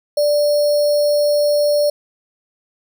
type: tone with sample-and-hold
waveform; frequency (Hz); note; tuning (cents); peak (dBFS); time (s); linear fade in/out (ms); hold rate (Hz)
sine; 587.3; D5; 0; -12; 0.17-1.9; 5; 4900
effects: none